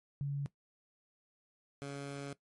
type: tone pair in turn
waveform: sine / 15% pulse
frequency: 141.3 / 140.53 Hz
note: C#3 / C#3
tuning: +34 / +24 cents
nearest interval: unison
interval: 10 cents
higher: first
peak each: -33 / -34 dBFS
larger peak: first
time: 0.21-0.46 / 1.82-2.33 s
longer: second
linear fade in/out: 0 ms
effects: noise-tail reverb RT60 0.1 s tail -17 dB re dry + MP3 48 kbps